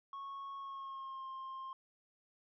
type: tone with pitch glide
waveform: sine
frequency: 1101 to 1059.8 Hz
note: C#6 to C6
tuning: -12 to +22 cents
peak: -40 dBFS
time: 0.13-1.73 s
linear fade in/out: 2 ms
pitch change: -66 cents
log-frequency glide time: 0.57-1.28 s
effects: tanh soft clip ceiling -42 dBFS